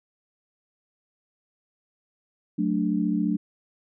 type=chord; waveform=sine; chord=D major; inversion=first; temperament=equal; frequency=185 / 220 / 293.7 Hz; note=F#3 / A3 / D4; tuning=0 / 0 / 0 cents; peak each=-26 dBFS; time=2.58-3.37 s; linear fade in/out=10 ms; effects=none